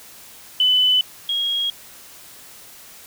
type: tone pair in turn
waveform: sine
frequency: 3007 / 3283 Hz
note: F#7 / G#7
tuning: +27 / -21 cents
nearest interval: major second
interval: 152 cents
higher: second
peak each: -13 / -19 dBFS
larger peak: first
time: 0.6-1.01 / 1.29-1.7 s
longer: neither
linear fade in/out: 2 ms
effects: white hiss -43 dBFS RMS until 3.06 s